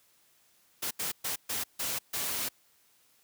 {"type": "noise bursts at uneven times", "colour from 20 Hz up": "white", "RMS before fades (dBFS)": -33, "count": 6, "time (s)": [[0.82, 0.91], [0.99, 1.12], [1.24, 1.36], [1.49, 1.64], [1.79, 1.99], [2.13, 2.49]], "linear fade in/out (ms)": 10, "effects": ["white hiss -66 dBFS RMS until 3.23 s", "high-pass 60 Hz 12 dB/octave"]}